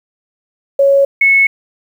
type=tone pair in turn; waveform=sine; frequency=554.4 / 2198 Hz; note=C#5 / C#7; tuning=0 / -15 cents; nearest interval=2 octaves; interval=2385 cents; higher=second; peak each=-6 dBFS; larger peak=neither; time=0.79-1.05 / 1.21-1.47 s; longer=neither; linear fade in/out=5 ms; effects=7-bit